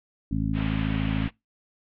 harmonic tone, 53.7 Hz, A1, 41 cents flat, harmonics 1 / 2 / 3 / 4 / 5, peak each -30 / -30 / -30 / -30 / -30 dBFS, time 0.31-1.28 s, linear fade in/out 5 ms
white low-pass noise, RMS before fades -38 dBFS, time 0.53-1.31 s, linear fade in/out 50 ms, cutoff 3200 Hz, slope 48 dB/octave
effects noise-tail reverb RT60 0.2 s tail -23 dB re dry

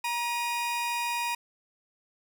40% pulse tone pair together, 948.5 / 2463 Hz, A#5 / D#7, +30 / -18 cents, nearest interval octave + perfect fourth, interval 1652 cents, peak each -29 / -32 dBFS, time 0.04-1.35 s, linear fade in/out 5 ms, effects none

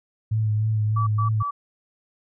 sine tone with vibrato, 108.1 Hz, A2, 30 cents flat, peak -19 dBFS, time 0.31-1.43 s, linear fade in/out 10 ms, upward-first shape sine, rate 3.3 Hz, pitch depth 29 cents each way
sine tone bursts, 1151 Hz, D6, 35 cents flat, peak -24 dBFS, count 3, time 0.96-1.51 s, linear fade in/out 10 ms, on 110 ms, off 110 ms
effects none

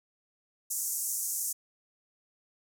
pink band-pass noise, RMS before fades -33 dBFS, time 0.7-1.53 s, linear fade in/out 10 ms, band 6200 to 15000 Hz, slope 48 dB/octave, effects none

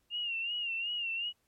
sine tone with vibrato, 2794 Hz, F7, in tune, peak -32 dBFS, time 0.1-1.33 s, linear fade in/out 50 ms, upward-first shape sine, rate 2.7 Hz, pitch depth 74 cents each way, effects pink hiss -75 dBFS RMS until 1.47 s + MP3 64 kbps

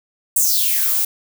violet noise with high-pass filter sweep, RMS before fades -17 dBFS, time 0.36-1.05 s, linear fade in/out 5 ms, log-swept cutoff 8800 to 650 Hz, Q 4.8, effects none

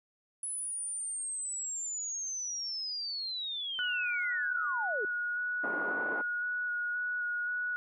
sine linear sweep, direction down, 10240 to 373.1 Hz, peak -34 dBFS, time 0.43-5.05 s, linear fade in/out 2 ms
sine tone with vibrato, 1457 Hz, F#6, 27 cents flat, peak -31 dBFS, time 3.79-7.76 s, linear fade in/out 0 ms, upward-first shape square, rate 1.9 Hz, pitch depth 11 cents each way
pink band-pass noise, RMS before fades -39 dBFS, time 5.63-6.22 s, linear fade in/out 10 ms, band 280 to 1300 Hz, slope 24 dB/octave
effects none

